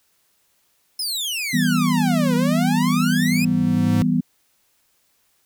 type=exponential two-way sweep; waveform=sawtooth; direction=down then up; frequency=5274 to 470.7 to 2568 Hz; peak=-20 dBFS; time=0.99-3.45 s; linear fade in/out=5 ms; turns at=2.35 s
type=chord; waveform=sine; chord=E minor; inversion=none; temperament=equal; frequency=164.81 / 196 / 246.9 Hz; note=E3 / G3 / B3; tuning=0 / 0 / 0 cents; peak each=-21 / -22 / -19 dBFS; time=1.53-4.21 s; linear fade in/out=10 ms
type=tone with exponential growth; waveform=square; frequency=103.83 Hz; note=G#2; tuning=in tune; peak=-19 dBFS; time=2.68-4.02 s; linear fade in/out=0 ms; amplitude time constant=290 ms
effects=white hiss -64 dBFS RMS until 5.45 s